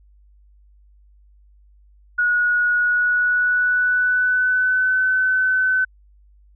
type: tone with pitch glide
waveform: sine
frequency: 1455 to 1515.9 Hz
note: F#6 to F#6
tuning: -29 to +42 cents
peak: -15 dBFS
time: 2.18-5.85 s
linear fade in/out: 10 ms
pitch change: +71 cents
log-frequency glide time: 2.76-5.01 s
effects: added 50 Hz sine -49 dBFS peak until 6.55 s